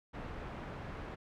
pink low-pass noise, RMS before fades -44 dBFS, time 0.13-1.16 s, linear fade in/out 20 ms, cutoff 1700 Hz, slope 12 dB/octave, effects none

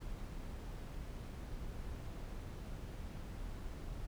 brown noise, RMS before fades -45 dBFS, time 0-4.07 s, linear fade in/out 20 ms, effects none

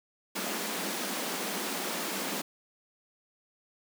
pink high-pass noise, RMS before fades -34 dBFS, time 0.35-2.42 s, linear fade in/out 10 ms, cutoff 180 Hz, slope 96 dB/octave, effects none

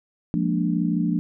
sine chord, Bb dominant seventh, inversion second, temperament equal, 174.61 / 207.7 / 233.1 / 293.7 Hz, F3 / Ab3 / Bb3 / D4, 0 / 0 / 0 / 0 cents, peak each -23 / -28 / -26 / -26 dBFS, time 0.34-1.19 s, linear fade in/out 0 ms, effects none

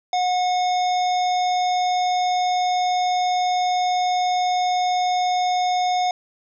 harmonic tone with a mistuned harmonic, 727 Hz, F#5, 31 cents flat, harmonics 1 / 3 / 5 / 7 / 9, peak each -18 / -33 / -32 / -35 / -39 dBFS, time 0.13-6.11 s, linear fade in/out 2 ms, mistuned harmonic 7, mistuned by +31 cents, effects none

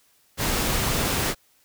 pink noise, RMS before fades -24 dBFS, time 0.37-1.35 s, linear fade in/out 50 ms, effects white hiss -62 dBFS RMS until 1.64 s

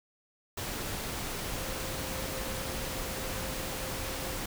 sine tone in noise, 525 Hz, C5, 6 cents sharp, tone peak -44 dBFS, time 1.57-4.37 s, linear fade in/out 5 ms, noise pink, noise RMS -36 dBFS, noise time 0.57-4.46 s, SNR -11 dB, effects none

